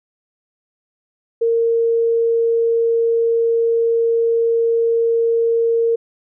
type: tone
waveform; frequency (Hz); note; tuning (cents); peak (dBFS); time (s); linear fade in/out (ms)
sine; 460.9; A#4; -20; -13; 1.41-5.96; 10
effects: none